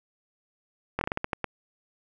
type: slowing click train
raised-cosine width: 0.5 ms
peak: -12 dBFS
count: 9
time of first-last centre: 0.99-1.443 s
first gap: 22 ms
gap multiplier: 1.26
effects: none